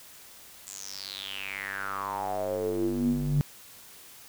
square tone with band-pass filter sweep, 49 Hz, G1, in tune, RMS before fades -31 dBFS, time 0.67-3.41 s, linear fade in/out 0 ms, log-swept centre 7800 to 150 Hz, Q 7.3, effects white hiss -50 dBFS RMS until 4.28 s

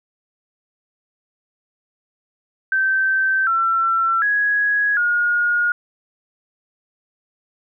sine tone with pitch steps, 1551 / 1348 / 1666 / 1433 Hz, G6 / E6 / G#6 / F6, -19 / +38 / +5 / +44 cents, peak -15 dBFS, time 2.72-5.72 s, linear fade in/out 2 ms, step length 750 ms, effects none

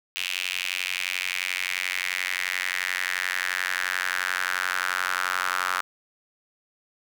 square tone with high-pass filter sweep, 45.72 Hz, F#1, 20 cents flat, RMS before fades -28 dBFS, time 0.16-5.81 s, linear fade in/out 0 ms, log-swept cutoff 2700 to 1300 Hz, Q 3.8, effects none

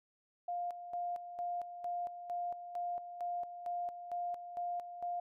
sine tone with tremolo, 703 Hz, F5, 11 cents sharp, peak -35 dBFS, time 0.48-5.2 s, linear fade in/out 5 ms, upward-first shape square, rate 2.2 Hz, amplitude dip 65%, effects none

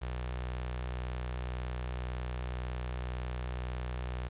sawtooth tone with notch filter, 61.9 Hz, B1, 5 cents sharp, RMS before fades -37 dBFS, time 0.01-4.29 s, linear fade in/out 20 ms, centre 250 Hz, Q 1.1, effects resampled to 8000 Hz + 10-bit

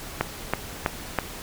click train, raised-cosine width 0.5 ms, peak -6 dBFS, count 4, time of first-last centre 0.21-1.187 s, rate 3.07 Hz, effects pink hiss -38 dBFS RMS until 1.42 s

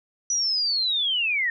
sine linear sweep, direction down, 5920 to 1812 Hz, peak -21 dBFS, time 0.3-1.5 s, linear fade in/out 2 ms, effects none

